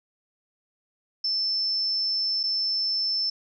sine tone with dropouts, 5300 Hz, E8, 9 cents sharp, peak -23 dBFS, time 1.24-3.3 s, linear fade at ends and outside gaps 5 ms, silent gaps 2.432-2.436 s, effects none

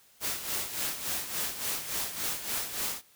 white noise with tremolo, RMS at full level -31 dBFS, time 0.2-3.02 s, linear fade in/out 50 ms, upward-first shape sine, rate 3.5 Hz, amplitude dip 65%, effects white hiss -61 dBFS RMS until 3.15 s

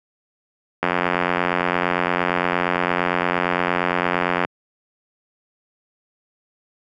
click train, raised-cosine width 0.5 ms, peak -3 dBFS, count 322, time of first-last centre 0.83-4.449 s, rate 88.7 Hz, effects high-pass 150 Hz 12 dB/octave

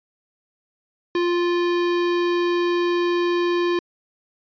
square tone, 349.2 Hz, F4, in tune, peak -19 dBFS, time 1.15-3.79 s, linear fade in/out 2 ms, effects resampled to 11025 Hz

